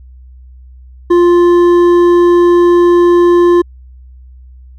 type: tone with hard clipping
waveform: sine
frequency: 349.2 Hz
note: F4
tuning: in tune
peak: -6 dBFS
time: 1.1-3.62 s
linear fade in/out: 10 ms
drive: 7 dB
effects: added 63 Hz sine -33 dBFS peak until 4.78 s